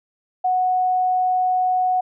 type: tone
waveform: sine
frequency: 737 Hz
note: F#5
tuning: 7 cents flat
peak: -16 dBFS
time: 0.44-2.01 s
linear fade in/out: 10 ms
effects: none